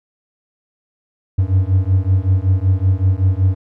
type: beating tone pair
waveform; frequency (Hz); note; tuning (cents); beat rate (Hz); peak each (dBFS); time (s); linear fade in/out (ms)
triangle; 91.9 / 97.2; F#2 / G2; -11 / -14; 5.3; -13; 1.38-3.55; 10
effects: none